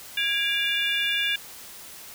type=tone cluster; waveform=sine; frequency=1645 / 2365 / 2826 / 3509 Hz; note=G#6 / D7 / F7 / A7; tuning=-17 / +12 / +20 / -5 cents; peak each=-28 dBFS; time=0.17-1.36 s; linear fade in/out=5 ms; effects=white hiss -43 dBFS RMS until 2.14 s